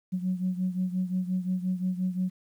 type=beating tone pair; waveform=sine; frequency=182.5 / 188.2 Hz; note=F#3 / F#3; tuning=-24 / +30 cents; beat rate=5.7 Hz; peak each=-27 / -31 dBFS; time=0.12-2.3 s; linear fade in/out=20 ms; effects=tanh soft clip ceiling -19 dBFS + 10-bit